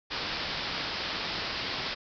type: low-pass noise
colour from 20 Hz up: white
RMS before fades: -34 dBFS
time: 0.1-1.95 s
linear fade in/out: 20 ms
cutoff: 5200 Hz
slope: 96 dB/octave
effects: none